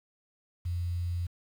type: tone with quantisation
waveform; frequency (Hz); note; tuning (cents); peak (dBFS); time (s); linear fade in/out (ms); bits
sine; 87.31; F2; 0; -29; 0.65-1.27; 10; 9
effects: none